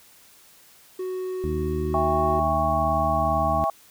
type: tone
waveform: triangle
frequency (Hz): 370.4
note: F#4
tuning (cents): +2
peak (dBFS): -25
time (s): 0.99-2.4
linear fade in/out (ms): 5
type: harmonic tone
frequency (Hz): 77.78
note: D#2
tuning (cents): 0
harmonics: 1 / 2 / 3 / 4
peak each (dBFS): -28 / -31 / -33 / -34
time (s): 1.44-3.64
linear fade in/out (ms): 0
type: chord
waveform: sine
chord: C# diminished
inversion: first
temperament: equal with one note detuned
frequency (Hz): 659.3 / 802.8 / 1108.7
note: E5 / G5 / C#6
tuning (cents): 0 / +41 / 0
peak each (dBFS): -25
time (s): 1.94-3.7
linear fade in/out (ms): 2
effects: white hiss -53 dBFS RMS until 3.9 s